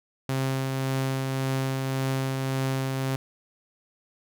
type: tone with tremolo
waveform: sawtooth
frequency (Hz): 133.3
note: C3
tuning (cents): +33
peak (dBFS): -20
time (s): 0.29-3.16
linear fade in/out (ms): 2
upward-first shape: triangle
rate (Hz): 1.8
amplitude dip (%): 30
effects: none